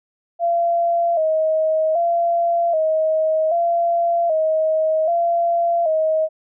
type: tone with vibrato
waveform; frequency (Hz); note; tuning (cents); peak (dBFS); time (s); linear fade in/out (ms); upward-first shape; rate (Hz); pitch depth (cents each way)
sine; 657; E5; -6; -15; 0.39-6.29; 50; square; 0.64; 69
effects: none